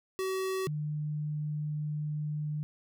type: tone pair in turn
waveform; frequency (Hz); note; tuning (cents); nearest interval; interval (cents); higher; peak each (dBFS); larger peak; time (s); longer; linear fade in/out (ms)
square / sine; 379.1 / 150.45; F#4 / D3; +42 / +42; octave + major third; 1600; first; -31 / -31; neither; 0.19-0.67 / 0.67-2.63; second; 0
effects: none